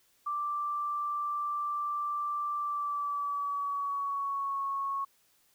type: tone with pitch glide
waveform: sine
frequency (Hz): 1174.7 to 1102.4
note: D6 to C#6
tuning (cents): 0 to -10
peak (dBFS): -30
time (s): 0.26-5.05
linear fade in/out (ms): 10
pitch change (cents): -110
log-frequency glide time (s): 2.57-4.62
effects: white hiss -68 dBFS RMS until 5.54 s